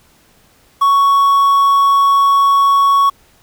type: tone with quantisation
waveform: triangle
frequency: 1114 Hz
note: C#6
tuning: 8 cents sharp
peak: -6 dBFS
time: 0.81-3.1 s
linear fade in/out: 10 ms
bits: 6
effects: pink hiss -51 dBFS RMS until 3.42 s